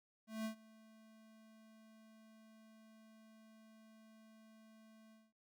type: tone with ADSR envelope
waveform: square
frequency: 220 Hz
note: A3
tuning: in tune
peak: -39 dBFS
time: 0.27-5.33 s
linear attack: 180 ms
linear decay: 100 ms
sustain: -23 dB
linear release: 210 ms
effects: none